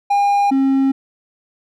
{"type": "tone pair in turn", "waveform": "triangle", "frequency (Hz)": [808, 269.6], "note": ["G#5", "C#4"], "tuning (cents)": [-48, -48], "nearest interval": "octave + perfect fifth", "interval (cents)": 1900, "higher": "first", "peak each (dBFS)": -10, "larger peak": "neither", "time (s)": [[0.1, 0.51], [0.51, 0.92]], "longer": "neither", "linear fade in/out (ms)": 10, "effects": []}